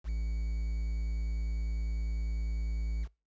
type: tone with quantisation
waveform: triangle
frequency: 55 Hz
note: A1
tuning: in tune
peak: -28 dBFS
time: 0.04-3.08 s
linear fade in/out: 50 ms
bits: 9
effects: noise-tail reverb RT60 0.3 s tail -24 dB re dry + resampled to 16000 Hz